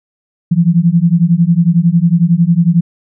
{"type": "beating tone pair", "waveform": "sine", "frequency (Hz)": [164.81, 175.81], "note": ["E3", "F3"], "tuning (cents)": [0, 12], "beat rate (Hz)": 11, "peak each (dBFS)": -10, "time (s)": [0.51, 2.81], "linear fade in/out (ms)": 10, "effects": []}